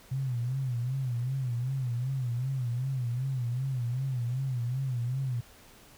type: tone with vibrato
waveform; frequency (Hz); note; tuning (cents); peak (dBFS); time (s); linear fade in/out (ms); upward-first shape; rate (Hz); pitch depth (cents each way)
sine; 126.7; B2; +45; -28; 0.11-5.41; 10; sine; 2.6; 120
effects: pink hiss -55 dBFS RMS until 5.97 s